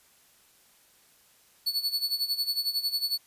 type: tone with tremolo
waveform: 45% pulse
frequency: 4435 Hz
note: C#8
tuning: in tune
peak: -23 dBFS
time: 1.66-3.18 s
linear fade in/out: 10 ms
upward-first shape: sine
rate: 11 Hz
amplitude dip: 80%
effects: white hiss -61 dBFS RMS until 3.26 s + resampled to 32000 Hz